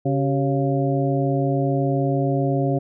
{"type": "harmonic tone with a mistuned harmonic", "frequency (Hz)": 138.59, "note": "C#3", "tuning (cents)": 0, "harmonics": [1, 2, 3, 4, 5], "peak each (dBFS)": [-21, -24, -26, -27, -28], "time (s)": [0.05, 2.79], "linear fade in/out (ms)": 10, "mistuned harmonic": 3, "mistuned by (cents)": -110, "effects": []}